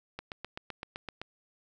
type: click train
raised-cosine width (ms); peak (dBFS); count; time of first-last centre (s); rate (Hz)
0.3; -22; 9; 0.19-1.216; 7.8
effects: none